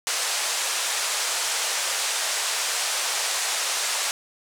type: band-pass noise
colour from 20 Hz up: white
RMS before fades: -26 dBFS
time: 0.07-4.11 s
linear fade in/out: 0 ms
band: 520 to 8900 Hz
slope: 24 dB/octave
effects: none